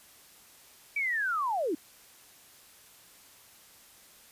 sine linear sweep, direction down, 2327 to 273 Hz, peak -27 dBFS, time 0.96-1.75 s, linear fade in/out 5 ms, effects white hiss -56 dBFS RMS until 4.31 s + resampled to 32000 Hz

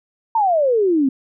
sine exponential sweep, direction down, 931 to 256.1 Hz, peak -13 dBFS, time 0.35-1.09 s, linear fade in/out 5 ms, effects none

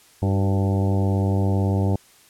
harmonic tone with a mistuned harmonic, 98 Hz, G2, in tune, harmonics 1 / 2 / 3 / 4 / 5 / 6 / 7 / 8 / 9, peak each -19 / -25 / -29 / -31 / -33 / -35 / -36 / -37 / -38 dBFS, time 0.22-1.96 s, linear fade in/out 5 ms, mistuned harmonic 4, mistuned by -47 cents, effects white hiss -53 dBFS RMS until 2.29 s + low-pass 12000 Hz 12 dB/octave

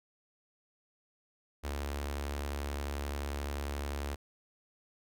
sawtooth tone with notch filter, 71.4 Hz, D2, 48 cents flat, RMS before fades -37 dBFS, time 1.63-4.16 s, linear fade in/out 20 ms, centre 150 Hz, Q 0.74, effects none

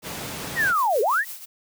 pink noise, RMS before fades -32 dBFS, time 0.02-0.74 s, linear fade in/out 50 ms
sine linear two-way sweep, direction down then up, 1975.5 to 392.1 to 1975.5 Hz, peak -18 dBFS, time 0.55-1.25 s, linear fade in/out 50 ms, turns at 1.01 s
blue noise with tremolo, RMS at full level -34 dBFS, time 0.59-1.46 s, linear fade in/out 20 ms, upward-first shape triangle, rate 5.9 Hz, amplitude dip 75%
effects high-pass 100 Hz 12 dB/octave

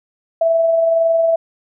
sine tone with amplitude modulation, 660 Hz, E5, 2 cents sharp, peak -10 dBFS, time 0.41-1.36 s, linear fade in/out 5 ms, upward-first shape sine, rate 21.8 Hz, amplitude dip 30%, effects none

